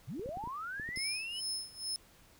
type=linear sweep; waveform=sine; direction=up; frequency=89.2 to 3038 Hz; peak=-38 dBFS; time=0.07-1.41 s; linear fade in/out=20 ms
type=clicks; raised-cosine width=3 ms; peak=-33 dBFS; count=9; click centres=0.195 / 0.26 / 0.291 / 0.372 / 0.439 / 0.474 / 0.798 / 0.89 / 0.974 s
type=tone with tremolo; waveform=30% pulse; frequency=5210 Hz; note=E8; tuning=21 cents flat; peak=-30 dBFS; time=0.96-1.96 s; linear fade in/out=0 ms; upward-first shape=sine; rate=2.3 Hz; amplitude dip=90%
effects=pink hiss -62 dBFS RMS until 2.39 s